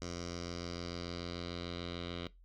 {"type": "tone with low-pass filter sweep", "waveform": "10% pulse", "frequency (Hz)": 86.8, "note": "F2", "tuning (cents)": -10, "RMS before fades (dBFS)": -42, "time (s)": [0.02, 2.27], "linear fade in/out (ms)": 0, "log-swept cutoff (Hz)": [5800, 3600], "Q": 4.2, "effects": ["noise-tail reverb RT60 0.2 s tail -19 dB re dry", "added 43 Hz sine -57 dBFS peak until 2.44 s"]}